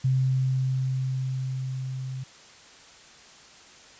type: tone with level ramp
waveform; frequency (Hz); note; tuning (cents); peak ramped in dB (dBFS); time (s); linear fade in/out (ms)
sine; 130.81; C3; 0; -19 to -31; 0.04-2.24; 10
effects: white hiss -50 dBFS RMS until 3.99 s + resampled to 16000 Hz